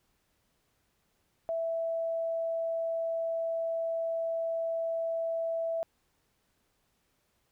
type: tone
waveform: sine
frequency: 660 Hz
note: E5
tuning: 2 cents sharp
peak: -29 dBFS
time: 1.49-5.83 s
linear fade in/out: 0 ms
effects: pink hiss -74 dBFS RMS until 7.51 s